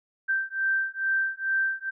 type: beating tone pair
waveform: sine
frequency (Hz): 1564 / 1566.3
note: G6 / G6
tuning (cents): -4 / -2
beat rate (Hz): 2.3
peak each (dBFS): -27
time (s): 0.28-1.91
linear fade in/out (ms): 20
effects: none